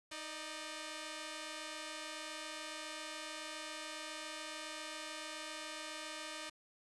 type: tone pair together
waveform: 5% pulse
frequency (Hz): 313 / 598.8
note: D#4 / D5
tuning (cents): +10 / +33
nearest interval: major seventh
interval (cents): 1123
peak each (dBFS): -35 / -35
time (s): 0.11-6.5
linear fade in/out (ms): 10
effects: resampled to 24000 Hz + 10-bit